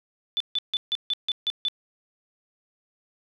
sine tone bursts, 3500 Hz, A7, 10 cents flat, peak -22 dBFS, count 8, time 0.37-1.684 s, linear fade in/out 0 ms, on 33 ms, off 150 ms, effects none

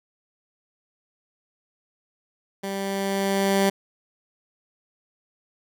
15% pulse tone with level ramp, 196 Hz, G3, in tune, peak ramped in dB -22 to -11 dBFS, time 2.63-3.7 s, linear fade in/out 10 ms, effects none

